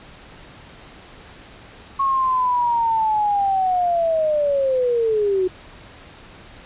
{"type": "linear sweep", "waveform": "sine", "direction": "down", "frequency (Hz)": [1100, 362.2], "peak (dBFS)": -16, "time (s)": [1.99, 5.48], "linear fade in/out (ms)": 10, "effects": ["pink hiss -43 dBFS RMS until 6.65 s", "resampled to 8000 Hz"]}